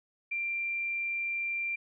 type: tone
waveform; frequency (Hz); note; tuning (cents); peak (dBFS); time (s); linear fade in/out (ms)
sine; 2369; D7; +14; -30; 0.31-1.76; 10
effects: none